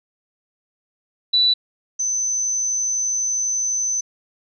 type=tone pair in turn; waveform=sine; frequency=3962 / 6103 Hz; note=B7 / G8; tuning=+5 / -47 cents; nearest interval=perfect fifth; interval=748 cents; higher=second; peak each=-13 / -19 dBFS; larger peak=first; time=1.33-1.54 / 1.99-4.01 s; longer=second; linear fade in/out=10 ms; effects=none